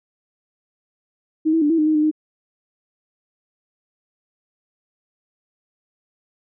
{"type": "tone with pitch steps", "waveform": "sine", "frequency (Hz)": [314.4, 325.8, 294.4, 328.5, 306, 311.4, 303.3, 308.6], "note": ["D#4", "E4", "D4", "E4", "D#4", "D#4", "D#4", "D#4"], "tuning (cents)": [18, -20, 4, -6, -29, 2, -44, -14], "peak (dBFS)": -14, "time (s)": [1.45, 2.114], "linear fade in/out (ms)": 20, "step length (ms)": 83, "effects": []}